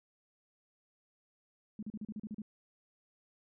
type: tone bursts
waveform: sine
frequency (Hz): 212.6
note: G#3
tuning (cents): +41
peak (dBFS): -38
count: 9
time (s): 1.79-2.419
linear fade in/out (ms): 2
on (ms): 37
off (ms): 37
effects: none